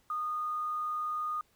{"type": "tone with quantisation", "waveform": "sine", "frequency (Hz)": 1229, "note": "D#6", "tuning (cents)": -22, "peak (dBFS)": -31, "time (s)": [0.1, 1.41], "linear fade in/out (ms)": 2, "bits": 10, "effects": ["pink hiss -69 dBFS RMS until 1.55 s"]}